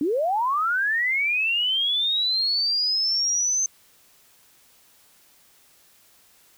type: linear sweep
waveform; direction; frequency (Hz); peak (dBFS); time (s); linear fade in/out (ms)
sine; up; 267.4 to 6272; -20; 0.01-3.66; 2
effects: white hiss -57 dBFS RMS until 6.57 s